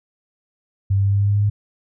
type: tone with pitch steps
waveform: sine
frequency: 98 / 98.74 / 99.48 / 100.23 / 100.99 / 101.75 / 102.52 / 103.29 Hz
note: G2 / G2 / G2 / G2 / G#2 / G#2 / G#2 / G#2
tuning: 0 / +13 / +26 / +39 / -48 / -35 / -22 / -9 cents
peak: -14 dBFS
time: 0.9-1.5 s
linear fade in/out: 10 ms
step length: 75 ms
effects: none